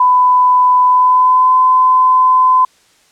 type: tone with pitch glide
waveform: sine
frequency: 1000 to 1019.8 Hz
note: B5 to C6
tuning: +21 to -45 cents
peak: -6 dBFS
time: 0-2.65 s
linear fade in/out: 5 ms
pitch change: +34 cents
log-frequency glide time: 0.85-1.55 s
effects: white hiss -51 dBFS RMS until 3.11 s + low-pass 8000 Hz 12 dB/octave